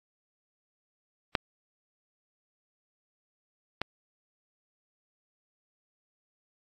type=clicks; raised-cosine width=0.3 ms; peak=-7 / -13 dBFS; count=2; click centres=1.352 / 3.816 s; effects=AAC 48 kbps